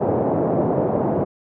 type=band-pass noise; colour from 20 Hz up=white; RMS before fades=-20 dBFS; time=0-1.25 s; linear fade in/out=20 ms; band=110 to 670 Hz; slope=24 dB/octave; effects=none